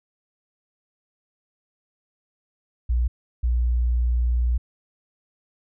sine tone pair in turn, 60.1 / 60.1 Hz, B1 / B1, -46 / -46 cents, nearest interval unison, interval 0 cents, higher neither, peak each -18 dBFS, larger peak neither, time 2.89-3.08 / 3.43-4.58 s, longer second, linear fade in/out 10 ms, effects none

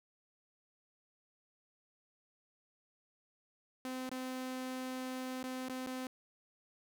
sawtooth tone with dropouts, 257.3 Hz, C4, 29 cents flat, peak -35 dBFS, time 3.85-6.07 s, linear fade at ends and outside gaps 1 ms, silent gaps 4.093-4.115 / 5.43-5.439 / 5.686-5.696 / 5.863-5.871 s, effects none

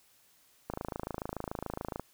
click train, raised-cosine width 1 ms, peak -21 dBFS, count 36, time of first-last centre 0.7-1.996 s, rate 27 Hz, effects white hiss -65 dBFS RMS until 2.13 s

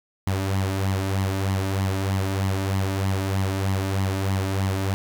sawtooth tone with flanger, 96.5 Hz, G2, 27 cents flat, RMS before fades -24 dBFS, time 0.27-4.94 s, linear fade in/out 0 ms, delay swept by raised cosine 0.96 to 3.36 ms, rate 3.2 Hz, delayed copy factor +0.6, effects none

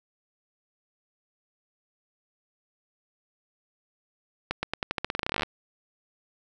accelerating click train, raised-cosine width 0.3 ms, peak -11 dBFS, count 21, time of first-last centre 4.51-5.432 s, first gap 120 ms, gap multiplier 0.88, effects none

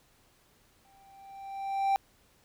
triangle tone with exponential growth, 784 Hz, G5, in tune, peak -20 dBFS, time 0.85-1.96 s, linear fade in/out 0 ms, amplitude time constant 240 ms, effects pink hiss -65 dBFS RMS until 2.44 s

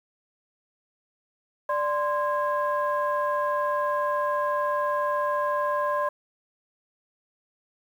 sine tone cluster, 588 / 1041 / 1637 Hz, D5 / C6 / G#6, +2 / -9 / -25 cents, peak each -26 / -25 / -34 dBFS, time 1.69-6.09 s, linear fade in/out 5 ms, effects tanh soft clip ceiling -14 dBFS + 9-bit

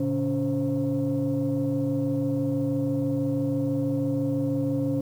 sine tone cluster, 115.6 / 141.7 / 281.4 / 525 Hz, A#2 / C#3 / C#4 / C5, -14 / +38 / +26 / +6 cents, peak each -31 / -29 / -24 / -30 dBFS, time 0-5.01 s, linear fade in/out 5 ms, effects tanh soft clip ceiling -17 dBFS + 9-bit

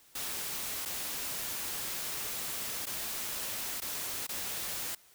white noise with dropouts, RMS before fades -37 dBFS, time 0.15-4.95 s, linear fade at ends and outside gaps 5 ms, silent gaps 0.853-0.857 / 2.857-2.866 / 3.804-3.818 / 4.268-4.29 s, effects white hiss -61 dBFS RMS until 5.14 s

